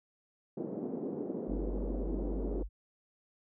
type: band-pass noise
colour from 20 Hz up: white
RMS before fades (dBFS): -38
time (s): 0.57-2.63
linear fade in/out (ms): 5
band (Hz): 190 to 440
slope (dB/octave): 24
type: tone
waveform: sine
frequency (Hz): 48.29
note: G1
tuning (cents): -25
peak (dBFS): -34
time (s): 1.47-2.69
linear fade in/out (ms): 50
effects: none